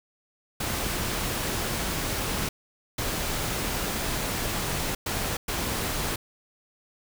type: noise bursts at uneven times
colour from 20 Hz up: pink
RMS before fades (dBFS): -29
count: 4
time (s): 0.6-2.49 / 2.98-4.95 / 5.06-5.37 / 5.48-6.16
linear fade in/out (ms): 5
effects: none